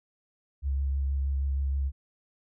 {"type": "tone with vibrato", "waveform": "sine", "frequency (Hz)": 68.6, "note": "C#2", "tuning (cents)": -17, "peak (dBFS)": -25, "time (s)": [0.62, 1.92], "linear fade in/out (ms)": 50, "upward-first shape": "triangle", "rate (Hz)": 6.3, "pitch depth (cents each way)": 24, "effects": []}